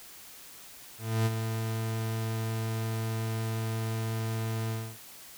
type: tone with ADSR envelope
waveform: 40% pulse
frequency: 111.8 Hz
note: A2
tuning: 28 cents sharp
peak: -22 dBFS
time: 0.98-4.98 s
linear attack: 280 ms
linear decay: 31 ms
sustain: -7 dB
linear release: 270 ms
effects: white hiss -49 dBFS RMS until 5.37 s